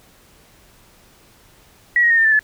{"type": "tone with pitch steps", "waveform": "sine", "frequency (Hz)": [1927, 1885.2, 1844.2, 1804.2, 1765, 1726.7], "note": ["B6", "A#6", "A#6", "A6", "A6", "A6"], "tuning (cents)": [-43, 19, -19, 43, 5, -33], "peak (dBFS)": -11, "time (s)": [1.96, 2.392], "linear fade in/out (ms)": 2, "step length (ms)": 72, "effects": ["pink hiss -51 dBFS RMS until 2.43 s"]}